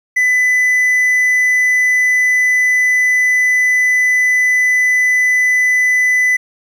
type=tone; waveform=triangle; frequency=2000 Hz; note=B6; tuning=21 cents sharp; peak=-8 dBFS; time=0.16-6.37 s; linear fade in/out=10 ms; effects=8-bit